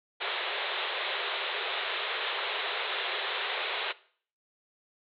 white band-pass noise, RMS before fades -33 dBFS, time 0.2-3.93 s, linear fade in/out 20 ms, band 370 to 3900 Hz, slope 96 dB/octave, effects noise-tail reverb RT60 0.5 s tail -19 dB re dry

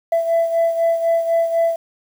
sine beating tone pair, 666 / 670 Hz, E5 / E5, +18 / +28 cents, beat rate 4 Hz, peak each -14 / -20 dBFS, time 0.12-1.76 s, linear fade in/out 5 ms, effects tanh soft clip ceiling -11 dBFS + 7-bit

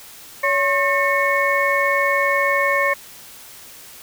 sine tone cluster, 564 / 1078 / 1808 / 2202 Hz, C#5 / C#6 / A6 / C#7, +30 / -49 / +47 / -12 cents, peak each -21 dBFS, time 0.43-2.94 s, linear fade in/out 10 ms, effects white hiss -41 dBFS RMS until 4.02 s

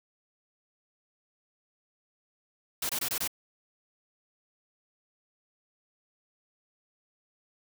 white noise bursts, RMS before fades -31 dBFS, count 5, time 2.82-3.277 s, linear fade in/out 5 ms, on 73 ms, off 23 ms, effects none

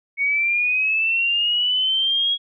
sine linear sweep, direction up, 2217 to 3322 Hz, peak -17 dBFS, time 0.17-2.38 s, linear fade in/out 50 ms, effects none

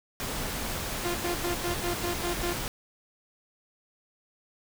pink noise, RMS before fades -33 dBFS, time 0.2-2.68 s, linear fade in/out 0 ms
sawtooth tone bursts, 349.2 Hz, F4, in tune, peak -25 dBFS, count 8, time 1.04-2.536 s, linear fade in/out 10 ms, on 110 ms, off 88 ms
effects none

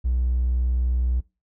triangle tone, 61.74 Hz, B1, in tune, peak -16 dBFS, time 0.04-1.21 s, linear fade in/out 20 ms, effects noise-tail reverb RT60 0.3 s tail -25 dB re dry + tanh soft clip ceiling -15 dBFS

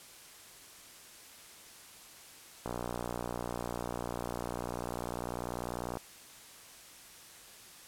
click train, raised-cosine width 1 ms, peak -22 dBFS, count 200, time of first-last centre 2.66-5.971 s, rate 60.1 Hz, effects white hiss -53 dBFS RMS until 7.87 s + low-pass 12000 Hz 12 dB/octave

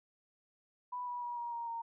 sine tone with pitch steps, 987.8 / 974.8 / 961.9 / 949.2 / 936.7 / 924.3 Hz, B5 / B5 / B5 / A#5 / A#5 / A#5, 0 / -23 / -46 / +31 / +8 / -15 cents, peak -37 dBFS, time 0.92-1.82 s, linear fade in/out 10 ms, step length 150 ms, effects none

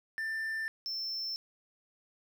triangle tone pair in turn, 1782 / 5340 Hz, A6 / E8, +22 / +22 cents, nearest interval octave + perfect fifth, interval 1900 cents, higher second, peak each -31 / -33 dBFS, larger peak first, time 0.18-0.68 / 0.86-1.36 s, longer neither, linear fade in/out 0 ms, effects none

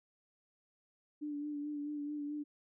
sine tone with vibrato, 293.7 Hz, D4, in tune, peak -37 dBFS, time 1.21-2.44 s, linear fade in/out 20 ms, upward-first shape sine, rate 4.6 Hz, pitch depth 29 cents each way, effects none

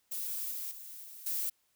violet noise with level steps, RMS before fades -37 / -39 / -47 / -49 / -34 dBFS, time 0.11-1.5 s, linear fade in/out 10 ms, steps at 0.51 / 0.71 / 1.04 / 1.26 s, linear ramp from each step 5 ms, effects white hiss -74 dBFS RMS until 1.75 s

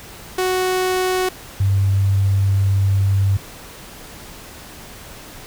sawtooth / sine tone pair in turn, 370 / 98 Hz, F#4 / G2, 0 / 0 cents, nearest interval octave + major seventh, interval 2300 cents, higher first, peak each -13 / -13 dBFS, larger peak neither, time 0.38-1.29 / 1.6-3.37 s, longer second, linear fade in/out 5 ms, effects pink hiss -38 dBFS RMS until 5.46 s

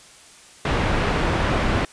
pink low-pass noise, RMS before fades -21 dBFS, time 0.65-1.85 s, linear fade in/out 2 ms, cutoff 2400 Hz, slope 12 dB/octave, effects white hiss -47 dBFS RMS until 1.92 s + resampled to 22050 Hz

